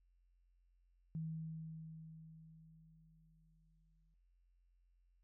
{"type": "tone with exponential decay", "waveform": "sine", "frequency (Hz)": 160, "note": "D#3", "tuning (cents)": 49, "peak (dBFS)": -39, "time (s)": [1.15, 4.14], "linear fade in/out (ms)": 0, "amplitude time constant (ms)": 650, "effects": ["noise-tail reverb RT60 1.0 s tail -25 dB re dry", "added 44 Hz sine -70 dBFS peak until 5.23 s"]}